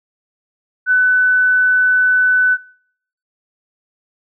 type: tone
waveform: sine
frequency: 1500 Hz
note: F#6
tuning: 23 cents sharp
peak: -9 dBFS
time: 0.86-2.58 s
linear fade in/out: 50 ms
effects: noise-tail reverb RT60 0.7 s tail -26 dB re dry